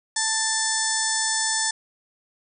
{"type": "harmonic tone", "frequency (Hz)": 884, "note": "A5", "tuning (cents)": 8, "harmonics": [1, 2, 4, 5, 6, 7, 8, 9, 10], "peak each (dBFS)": [-31, -28, -34, -34, -29, -31, -31, -29, -30], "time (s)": [0.16, 1.71], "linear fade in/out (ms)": 5, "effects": []}